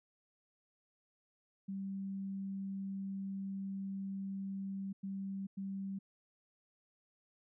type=tone bursts at uneven times; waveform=sine; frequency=194.7 Hz; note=G3; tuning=12 cents flat; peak=-38 dBFS; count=3; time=1.68-4.93 / 5.03-5.47 / 5.57-5.99 s; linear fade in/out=10 ms; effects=none